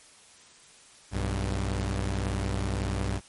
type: tone pair together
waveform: sawtooth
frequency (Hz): 61.74 / 98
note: B1 / G2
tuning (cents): 0 / 0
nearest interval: minor sixth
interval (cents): 800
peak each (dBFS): -26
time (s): 1.11-3.21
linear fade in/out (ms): 50
effects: white hiss -54 dBFS RMS until 3.28 s + MP3 48 kbps